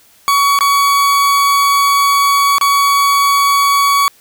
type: tone with dropouts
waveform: 40% pulse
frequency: 1127 Hz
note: C#6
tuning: 28 cents sharp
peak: -8 dBFS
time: 0.28-4.08 s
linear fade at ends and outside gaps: 0 ms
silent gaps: 0.589-0.608 / 2.583-2.612 s
effects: white hiss -48 dBFS RMS until 4.2 s